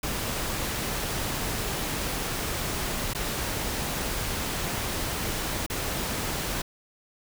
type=noise with dropouts; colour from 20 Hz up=pink; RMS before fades=-30 dBFS; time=0.03-6.62 s; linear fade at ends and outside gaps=5 ms; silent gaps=3.135-3.148 / 5.664-5.699 s; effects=none